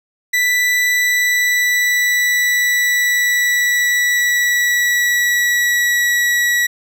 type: tone with pitch glide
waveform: 40% pulse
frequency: 1975.5 to 1933.7 Hz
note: B6 to B6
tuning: 0 to -37 cents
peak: -12 dBFS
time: 0.33-6.67 s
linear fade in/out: 10 ms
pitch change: -37 cents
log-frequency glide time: 0.83-6.12 s
effects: none